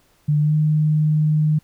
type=tone with pitch glide; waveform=sine; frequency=149 to 153.19 Hz; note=D3 to D#3; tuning=+25 to -27 cents; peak=-14 dBFS; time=0.28-1.59 s; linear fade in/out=10 ms; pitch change=+48 cents; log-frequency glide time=0.4-0.54 s; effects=pink hiss -59 dBFS RMS until 1.63 s